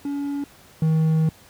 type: tone pair in turn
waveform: triangle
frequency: 283.7 / 158.92 Hz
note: C#4 / D#3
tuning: +40 / +37 cents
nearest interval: minor seventh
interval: 1003 cents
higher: first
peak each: -22 / -14 dBFS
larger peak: second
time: 0.05-0.44 / 0.82-1.29 s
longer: second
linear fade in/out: 2 ms
effects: pink hiss -50 dBFS RMS until 1.49 s + high-pass 60 Hz 12 dB/octave

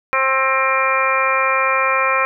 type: harmonic tone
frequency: 265.3 Hz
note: C4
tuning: 24 cents sharp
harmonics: 2 / 3 / 4 / 5 / 6 / 7 / 8 / 9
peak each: -22 / -30 / -19 / -20 / -28 / -24 / -30 / -20 dBFS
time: 0.13-2.25 s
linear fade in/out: 0 ms
effects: none

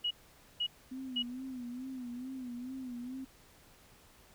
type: tone bursts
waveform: sine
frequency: 2906 Hz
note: F#7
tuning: 32 cents flat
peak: -30 dBFS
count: 3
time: 0.04-1.227 s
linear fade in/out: 10 ms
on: 69 ms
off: 490 ms
type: tone with vibrato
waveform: sine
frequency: 252.2 Hz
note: B3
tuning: 36 cents sharp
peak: -39 dBFS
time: 0.91-3.25 s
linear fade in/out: 10 ms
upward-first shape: sine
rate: 2.3 Hz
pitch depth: 87 cents each way
effects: pink hiss -61 dBFS RMS until 4.34 s

